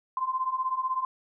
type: beating tone pair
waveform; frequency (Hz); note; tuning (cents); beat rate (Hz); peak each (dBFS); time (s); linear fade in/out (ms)
sine; 1027 / 1043; C6 / C6; -33 / -6; 16; -31 / -28; 0.17-1.05; 2
effects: none